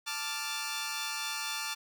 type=chord; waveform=10% pulse; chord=D minor; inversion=second; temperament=equal; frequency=880 / 1174.7 / 1396.9 Hz; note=A5 / D6 / F6; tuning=0 / 0 / 0 cents; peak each=-30 dBFS; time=0.06-1.75 s; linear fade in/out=20 ms; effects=none